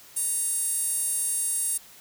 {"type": "tone with high-pass filter", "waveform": "sawtooth", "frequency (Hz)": 931, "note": "A#5", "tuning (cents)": -2, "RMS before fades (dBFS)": -27, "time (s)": [0.16, 1.78], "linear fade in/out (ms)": 10, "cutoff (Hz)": 9400, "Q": 5.3, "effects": ["white hiss -50 dBFS RMS until 2 s"]}